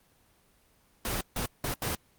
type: noise bursts at uneven times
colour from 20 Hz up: pink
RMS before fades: -31 dBFS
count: 4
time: 1.05-1.21 / 1.36-1.46 / 1.64-1.74 / 1.82-1.95 s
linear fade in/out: 2 ms
effects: pink hiss -65 dBFS RMS until 2.18 s + Opus 24 kbps